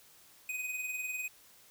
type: tone with tremolo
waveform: square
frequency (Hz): 2500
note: D#7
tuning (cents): +8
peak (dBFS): -34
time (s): 0.49-1.28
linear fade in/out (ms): 2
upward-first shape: sine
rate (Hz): 20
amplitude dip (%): 50
effects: white hiss -60 dBFS RMS until 1.7 s